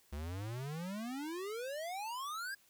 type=exponential sweep; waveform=square; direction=up; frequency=69.3 to 1661.2 Hz; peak=-40 dBFS; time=0.12-2.55 s; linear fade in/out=10 ms; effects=white hiss -68 dBFS RMS until 2.69 s